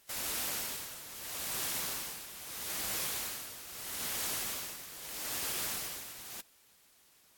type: noise with tremolo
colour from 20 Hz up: white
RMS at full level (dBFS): -35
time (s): 0.09-6.41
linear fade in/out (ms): 5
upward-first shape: sine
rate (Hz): 0.78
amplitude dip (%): 75
effects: white hiss -64 dBFS RMS until 7.37 s + AAC 64 kbps